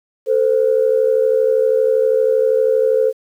sine tone pair together, 444.4 / 517 Hz, A4 / C5, +17 / -21 cents, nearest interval minor third, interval 262 cents, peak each -14 dBFS, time 0.26-3.13 s, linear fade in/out 50 ms, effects tanh soft clip ceiling -4 dBFS + 8-bit

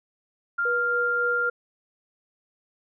sine tone, 1396.9 Hz, F6, in tune, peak -22 dBFS, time 0.58-1.5 s, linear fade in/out 10 ms
sine tone with tremolo, 484 Hz, B4, 35 cents flat, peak -26 dBFS, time 0.65-1.5 s, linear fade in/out 5 ms, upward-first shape sine, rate 3.6 Hz, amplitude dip 40%
effects none

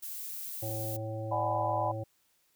violet noise, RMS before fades -40 dBFS, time 0.02-0.97 s, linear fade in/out 10 ms
harmonic tone, 110 Hz, A2, in tune, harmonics 1 / 3 / 5 / 7, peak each -36 / -43 / -39 / -46 dBFS, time 0.62-2.04 s, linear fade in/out 10 ms
sine chord, G# half-diminished seventh, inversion second, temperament just, 598 / 747.5 / 830.6 / 996.7 Hz, D5 / F#5 / G#5 / B5, +31 / +17 / 0 / +16 cents, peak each -34 dBFS, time 1.31-1.92 s, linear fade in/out 10 ms
effects white hiss -71 dBFS RMS until 2.55 s

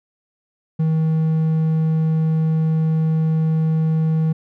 triangle tone, 159.2 Hz, D#3, 40 cents sharp, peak -13 dBFS, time 0.79-4.33 s, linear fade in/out 10 ms, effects none

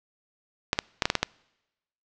clicks, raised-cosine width 0.2 ms, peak -4 dBFS, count 7, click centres 0.731 / 0.789 / 1.022 / 1.055 / 1.101 / 1.153 / 1.23 s, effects noise-tail reverb RT60 1.0 s tail -26 dB re dry + low-pass 7000 Hz 12 dB/octave

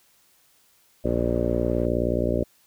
harmonic tone, 59.2 Hz, A#1, 27 cents sharp, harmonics 1 / 2 / 3 / 4 / 5 / 6 / 7 / 8 / 9 / 10, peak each -29 / -30 / -35 / -29 / -31 / -29 / -31 / -34 / -30 / -29 dBFS, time 1.04-2.44 s, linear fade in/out 10 ms
white low-pass noise, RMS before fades -46 dBFS, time 1.06-1.86 s, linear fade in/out 5 ms, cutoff 680 Hz, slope 12 dB/octave
effects white hiss -61 dBFS RMS until 2.66 s

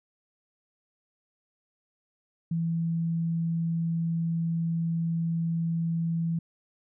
sine tone, 166 Hz, E3, 12 cents sharp, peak -25 dBFS, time 2.51-6.39 s, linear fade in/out 5 ms, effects none

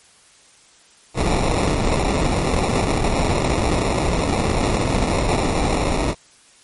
pink noise with sample-and-hold, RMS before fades -19 dBFS, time 1.14-6.15 s, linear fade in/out 50 ms, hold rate 1575 Hz, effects white hiss -51 dBFS RMS until 6.63 s + MP3 48 kbps

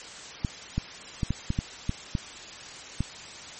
clicks, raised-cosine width 5 ms, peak -13 dBFS, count 9, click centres 0.448 / 0.78 / 1.232 / 1.306 / 1.504 / 1.589 / 1.894 / 2.152 / 3.006 s, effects white hiss -42 dBFS RMS until 3.59 s + MP3 32 kbps

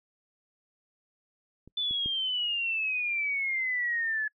clicks, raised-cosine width 3 ms, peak -36 / -32 / -27 dBFS, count 3, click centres 1.676 / 1.91 / 2.06 s
sine exponential sweep, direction down, 3520 to 1708 Hz, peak -27 dBFS, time 1.77-4.28 s, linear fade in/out 5 ms
effects noise-tail reverb RT60 0.1 s tail -26 dB re dry

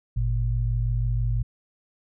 sine tone pair together, 50.41 / 116.54 Hz, G1 / A#2, +49 / 0 cents, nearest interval octave + minor third, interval 1451 cents, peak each -24 dBFS, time 0.16-1.43 s, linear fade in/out 10 ms, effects none

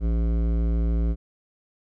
sine tone with hard clipping, 56.7 Hz, A#1, 47 cents flat, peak -22 dBFS, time 0-1.16 s, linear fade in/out 50 ms, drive 14 dB, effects none

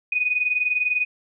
sine tone pair together, 2469 / 2489 Hz, D#7 / D#7, -14 / 0 cents, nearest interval unison, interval 14 cents, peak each -25 / -21 dBFS, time 0.12-1.05 s, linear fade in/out 5 ms, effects none

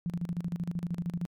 sine tone with tremolo, 172.6 Hz, F3, 20 cents flat, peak -28 dBFS, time 0.06-1.26 s, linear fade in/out 0 ms, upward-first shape square, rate 13 Hz, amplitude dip 80%, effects MP3 96 kbps

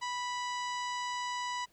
harmonic tone, 985 Hz, B5, 5 cents flat, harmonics 1 / 2 / 3 / 4 / 5 / 6 / 7 / 8, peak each -35 / -41 / -45 / -47 / -49 / -51 / -52 / -53 dBFS, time 0.01-1.66 s, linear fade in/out 20 ms, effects pink hiss -68 dBFS RMS until 1.72 s

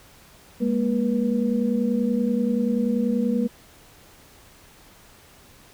sine tone cluster, 206.1 / 236.5 / 483.9 Hz, G#3 / A#3 / B4, -13 / +25 / -35 cents, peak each -24 / -22 / -28 dBFS, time 0.6-3.48 s, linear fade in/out 20 ms, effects pink hiss -51 dBFS RMS until 5.73 s

